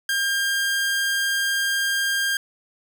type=tone; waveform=sawtooth; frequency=1604 Hz; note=G6; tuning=39 cents sharp; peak=-17 dBFS; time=0.09-2.37 s; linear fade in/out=2 ms; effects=none